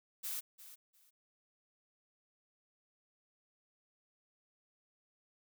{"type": "noise with echo", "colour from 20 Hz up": "blue", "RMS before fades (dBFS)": -40, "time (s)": [0.23, 0.41], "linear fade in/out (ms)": 20, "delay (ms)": 350, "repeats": 2, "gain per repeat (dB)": -14, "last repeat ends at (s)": 1.11, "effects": []}